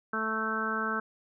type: harmonic tone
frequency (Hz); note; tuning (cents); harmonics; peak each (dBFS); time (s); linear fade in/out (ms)
220; A3; 0; 1 / 2 / 3 / 4 / 5 / 6 / 7; -36 / -38 / -43 / -42 / -37 / -33 / -33; 0.13-1; 5
effects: none